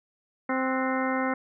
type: harmonic tone with a mistuned harmonic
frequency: 261.4 Hz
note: C4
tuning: 1 cent flat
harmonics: 1 / 2 / 3 / 4 / 5 / 6 / 7 / 8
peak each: -28 / -31 / -33 / -34 / -35 / -36 / -36 / -37 dBFS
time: 0.49-1.34 s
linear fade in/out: 5 ms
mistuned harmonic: 6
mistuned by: -98 cents
effects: none